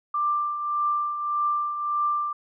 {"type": "tone with tremolo", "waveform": "sine", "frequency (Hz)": 1183, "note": "D6", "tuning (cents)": 12, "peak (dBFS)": -20, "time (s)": [0.14, 2.33], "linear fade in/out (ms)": 5, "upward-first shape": "triangle", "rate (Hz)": 1.7, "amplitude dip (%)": 60, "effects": []}